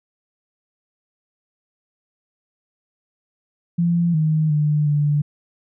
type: tone with pitch steps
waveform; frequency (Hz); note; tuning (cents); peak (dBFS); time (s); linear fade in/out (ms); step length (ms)
sine; 171.1 / 156 / 149.9 / 147; F3 / D#3 / D3 / D3; -35 / +5 / +36 / +2; -15; 3.78-5.22; 10; 360
effects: none